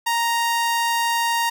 sawtooth tone, 932.3 Hz, A#5, in tune, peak -15 dBFS, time 0.06-1.5 s, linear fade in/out 10 ms, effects none

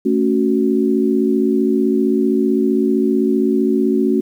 sine chord, F# minor, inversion first, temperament just, 222 / 277.5 / 370 Hz, A3 / C#4 / F#4, +16 / +2 / 0 cents, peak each -17 dBFS, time 0.05-4.21 s, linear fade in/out 10 ms, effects 8-bit

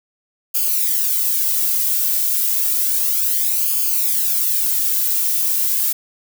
violet noise with flanger, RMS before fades -18 dBFS, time 0.54-5.93 s, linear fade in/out 10 ms, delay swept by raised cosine 0.52 to 2.42 ms, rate 0.31 Hz, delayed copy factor -0.75, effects none

